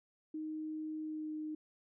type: tone with pitch glide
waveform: sine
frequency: 311.1 to 308.1 Hz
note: D#4 to D#4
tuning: 0 to -17 cents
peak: -38 dBFS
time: 0.34-1.55 s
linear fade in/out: 5 ms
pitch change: -17 cents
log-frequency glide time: 1.02-1.32 s
effects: none